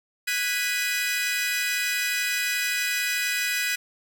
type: chord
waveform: sawtooth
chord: G# minor seventh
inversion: third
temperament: equal with one note detuned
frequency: 1480 / 1648.8 / 1975.5 / 2489 Hz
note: F#6 / G#6 / B6 / D#7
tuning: 0 / -13 / 0 / 0 cents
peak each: -28 / -28 / -25 / -25 dBFS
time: 0.27-3.76 s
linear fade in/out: 10 ms
effects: none